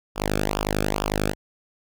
sawtooth tone with flanger, 51.1 Hz, G#1, 27 cents flat, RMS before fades -25 dBFS, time 0.15-1.35 s, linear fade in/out 50 ms, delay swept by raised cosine 0.48 to 1.03 ms, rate 2.3 Hz, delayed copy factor -0.9, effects none

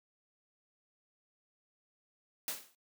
white noise with exponential decay, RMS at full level -34 dBFS, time 2.48-2.75 s, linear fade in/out 1 ms, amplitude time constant 58 ms, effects noise-tail reverb RT60 0.1 s tail -26 dB re dry + high-pass 200 Hz 12 dB/octave

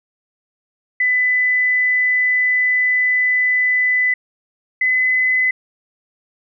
sine tone pair in turn, 2000 / 2019 Hz, B6 / B6, +21 / +38 cents, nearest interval unison, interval 17 cents, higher second, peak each -13 dBFS, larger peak neither, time 1-4.14 / 4.81-5.51 s, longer first, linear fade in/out 5 ms, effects none

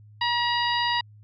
harmonic tone, 956 Hz, A#5, 43 cents sharp, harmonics 1 / 2 / 3 / 4 / 5, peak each -25 / -28 / -30 / -31 / -32 dBFS, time 0.21-1.01 s, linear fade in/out 5 ms, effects added 105 Hz sine -47 dBFS peak until 1.23 s

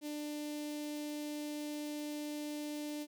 sawtooth tone with notch filter, 297.4 Hz, D4, 22 cents sharp, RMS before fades -41 dBFS, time 0.01-3.07 s, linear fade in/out 50 ms, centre 1300 Hz, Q 0.6, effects none

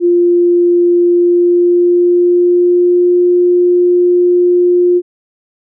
sine tone with pitch glide, 349.2 to 354.7 Hz, F4 to F4, 0 to +27 cents, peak -6 dBFS, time 0-5.02 s, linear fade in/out 50 ms, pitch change +27 cents, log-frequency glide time 1.09-3.17 s, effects none

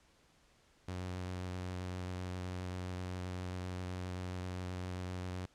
sawtooth tone with vibrato, 91.1 Hz, F#2, 26 cents flat, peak -35 dBFS, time 0.88-5.46 s, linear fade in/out 5 ms, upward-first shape sine, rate 7.6 Hz, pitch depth 14 cents each way, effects pink hiss -68 dBFS RMS until 5.54 s + low-pass 8000 Hz 12 dB/octave

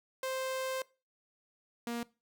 sawtooth tone pair in turn, 523.3 / 235.9 Hz, C5 / A#3, 0 / +21 cents, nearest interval octave + major second, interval 1379 cents, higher first, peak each -30 / -31 dBFS, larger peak first, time 0.23-0.82 / 1.87-2.03 s, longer first, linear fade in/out 2 ms, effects noise-tail reverb RT60 0.3 s tail -21 dB re dry

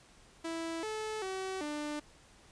sawtooth tone with pitch steps, 329.3 / 433.6 / 379.6 / 297.6 Hz, E4 / A4 / F#4 / D4, -2 / -25 / +44 / +23 cents, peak -32 dBFS, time 0.44-2 s, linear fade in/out 10 ms, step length 390 ms, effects pink hiss -60 dBFS RMS until 2.51 s + resampled to 22050 Hz

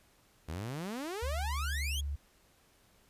sawtooth exponential sweep, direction up, 73.42 to 3400 Hz, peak -33 dBFS, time 0.48-2.01 s, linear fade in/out 10 ms
sine tone, 71.4 Hz, D2, 48 cents flat, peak -33 dBFS, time 1.22-2.16 s, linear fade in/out 10 ms
effects pink hiss -66 dBFS RMS until 3.09 s + resampled to 32000 Hz

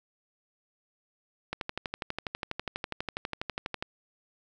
click train, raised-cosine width 0.3 ms, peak -16 dBFS, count 29, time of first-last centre 1.53-3.825 s, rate 12.2 Hz, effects none

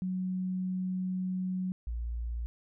sine tone pair in turn, 185 / 58.27 Hz, F#3 / A#1, 0 / 0 cents, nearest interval octave + minor sixth, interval 2000 cents, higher first, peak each -30 / -32 dBFS, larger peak first, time 0.02-1.72 / 1.87-2.46 s, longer first, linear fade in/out 0 ms, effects none

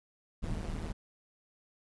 brown noise with amplitude modulation, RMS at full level -33 dBFS, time 0.42-0.93 s, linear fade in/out 20 ms, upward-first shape sine, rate 158 Hz, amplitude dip 80%, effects resampled to 24000 Hz

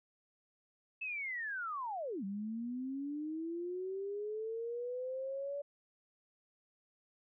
sine linear two-way sweep, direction down then up, 2637 to 191.2 to 575 Hz, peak -37 dBFS, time 1.01-5.62 s, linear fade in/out 10 ms, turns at 2.24 s, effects none

